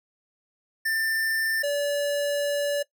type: tone pair in turn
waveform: square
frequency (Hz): 1787 / 575.7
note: A6 / D5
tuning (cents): +26 / -35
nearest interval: octave + minor sixth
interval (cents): 1961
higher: first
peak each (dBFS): -24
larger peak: neither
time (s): 0.85-1.63 / 1.63-2.83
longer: second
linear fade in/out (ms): 10
effects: noise-tail reverb RT60 0.1 s tail -20 dB re dry